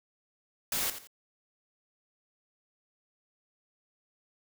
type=noise with echo; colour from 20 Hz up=white; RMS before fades=-31 dBFS; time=0.72-0.9 s; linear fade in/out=2 ms; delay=86 ms; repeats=2; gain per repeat=-11 dB; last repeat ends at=1.072 s; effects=none